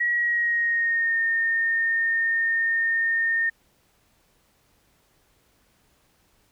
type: tone with pitch glide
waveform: sine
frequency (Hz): 1914 to 1828.6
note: A#6 to A#6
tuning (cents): +45 to -34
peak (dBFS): -20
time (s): 0-3.5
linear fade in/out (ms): 10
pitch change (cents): -79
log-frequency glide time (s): 0.13-1.19
effects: pink hiss -64 dBFS RMS until 6.51 s